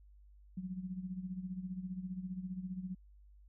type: tone with tremolo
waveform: sine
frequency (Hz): 184.8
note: F#3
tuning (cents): -2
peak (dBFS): -36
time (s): 0.57-2.95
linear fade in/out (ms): 5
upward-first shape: sine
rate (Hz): 15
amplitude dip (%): 70
effects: added 50 Hz sine -57 dBFS peak until 3.48 s